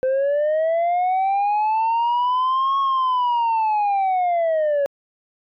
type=linear two-way sweep; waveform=sine; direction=up then down; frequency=513 to 1100 to 554 Hz; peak=-14 dBFS; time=0.03-4.86 s; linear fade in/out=0 ms; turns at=2.79 s; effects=tanh soft clip ceiling -16 dBFS